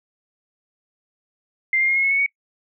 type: tone with pitch steps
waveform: sine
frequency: 2093 / 2116 / 2139 / 2163 / 2187 / 2211 / 2235 Hz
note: C7 / C7 / C7 / C#7 / C#7 / C#7 / C#7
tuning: 0 / +19 / +38 / -43 / -24 / -5 / +14 cents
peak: -16 dBFS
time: 1.73-2.262 s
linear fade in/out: 2 ms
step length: 76 ms
effects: noise-tail reverb RT60 0.1 s tail -24 dB re dry